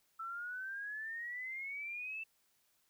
sine exponential sweep, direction up, 1318.5 to 2668 Hz, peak -40 dBFS, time 0.19-2.24 s, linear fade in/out 10 ms, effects white hiss -75 dBFS RMS until 2.89 s

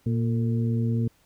harmonic tone with a mistuned harmonic, 116.54 Hz, A#2, in tune, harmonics 1 / 2 / 3 / 4, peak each -23 / -27 / -39 / -37 dBFS, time 0.06-1.08 s, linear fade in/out 5 ms, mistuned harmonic 4, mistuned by -56 cents, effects pink hiss -63 dBFS RMS until 1.25 s

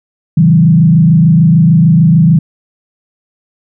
sine tone with frequency modulation, 163.2 Hz, E3, 17 cents flat, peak -3 dBFS, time 0.37-2.39 s, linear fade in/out 5 ms, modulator 26.7 Hz, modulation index 0.94, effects none

